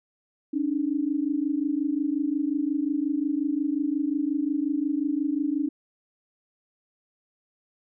sine tone pair together, 279.2 / 304.8 Hz, C#4 / D#4, +13 / -36 cents, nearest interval major second, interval 151 cents, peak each -26 dBFS, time 0.53-5.69 s, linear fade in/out 10 ms, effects none

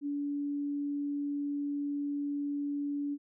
sine tone, 287 Hz, D4, 40 cents flat, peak -31 dBFS, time 0.01-3.18 s, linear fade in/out 50 ms, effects none

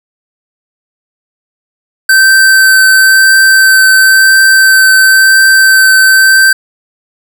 square tone with vibrato, 1547 Hz, G6, 23 cents flat, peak -3 dBFS, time 2.09-6.53 s, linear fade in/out 5 ms, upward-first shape triangle, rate 0.97 Hz, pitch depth 12 cents each way, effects none

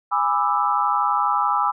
sine chord, E dominant seventh, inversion first, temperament just, 824.1 / 988.9 / 1186.7 / 1318.5 Hz, G#5 / B5 / D6 / E6, -14 / +2 / +18 / 0 cents, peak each -23 dBFS, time 0.11-1.72 s, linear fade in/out 20 ms, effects none

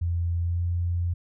sine tone with pitch glide, 85.5 to 86.89 Hz, F2 to F2, -36 to -8 cents, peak -23 dBFS, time 0.01-1.14 s, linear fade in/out 10 ms, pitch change +28 cents, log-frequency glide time 0.42-0.62 s, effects none

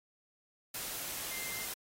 sine tone in noise, 2093 Hz, C7, in tune, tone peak -44 dBFS, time 1.31-1.65 s, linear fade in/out 5 ms, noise white, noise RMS -40 dBFS, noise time 0.74-1.74 s, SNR -7 dB, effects AAC 48 kbps

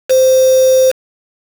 sine tone with quantisation, 520 Hz, C5, 11 cents flat, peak -6 dBFS, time 0.09-0.92 s, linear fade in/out 20 ms, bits 3, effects none

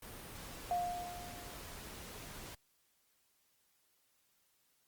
pink noise, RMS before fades -49 dBFS, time 0.02-2.55 s, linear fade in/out 5 ms
sine tone with exponential decay, 707 Hz, F5, 21 cents sharp, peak -30 dBFS, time 0.71-1.82 s, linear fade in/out 1 ms, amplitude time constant 240 ms
effects white hiss -75 dBFS RMS until 4.87 s + Opus 32 kbps

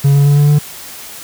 triangle tone with pitch steps, 140 / 141.87 / 143.77 / 145.69 / 147.64 Hz, C#3 / C#3 / D3 / D3 / D3, +18 / +40 / -36 / -14 / +9 cents, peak -4 dBFS, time 0.04-0.59 s, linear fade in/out 10 ms, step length 110 ms, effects white hiss -31 dBFS RMS until 1.23 s

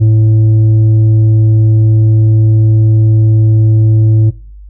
sine tone with tanh clipping, 109.5 Hz, A2, 8 cents flat, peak -5 dBFS, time 0-4.31 s, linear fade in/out 20 ms, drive 5 dB, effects noise-tail reverb RT60 0.5 s tail -24 dB re dry + added 50 Hz sine -29 dBFS peak until 4.69 s

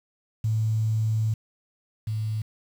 sine tone pair in turn, 110 / 108.8 Hz, A2 / A2, 0 / -19 cents, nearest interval unison, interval 19 cents, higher first, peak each -21 / -25 dBFS, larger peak first, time 0.44-1.34 / 2.07-2.42 s, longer first, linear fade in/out 5 ms, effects 8-bit

